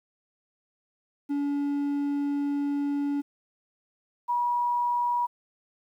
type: tone pair in turn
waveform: triangle / sine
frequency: 285.3 / 965.5 Hz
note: C#4 / B5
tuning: +50 / -39 cents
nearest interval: octave + major sixth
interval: 2111 cents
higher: second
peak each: -23 dBFS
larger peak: neither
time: 1.29-3.22 / 4.28-5.27 s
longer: first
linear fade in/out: 20 ms
effects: 10-bit